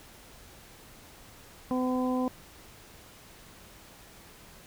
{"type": "harmonic tone", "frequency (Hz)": 254, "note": "B3", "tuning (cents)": 49, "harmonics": [1, 2, 3, 4], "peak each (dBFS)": [-27, -33, -37, -37], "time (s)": [1.71, 2.28], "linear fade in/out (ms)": 0, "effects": ["pink hiss -52 dBFS RMS until 4.66 s"]}